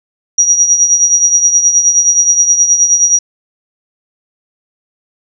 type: tone with tremolo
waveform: sine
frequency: 5760 Hz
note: F#8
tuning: 47 cents flat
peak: -3 dBFS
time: 0.38-3.19 s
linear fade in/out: 5 ms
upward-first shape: triangle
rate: 9.5 Hz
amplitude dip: 70%
effects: none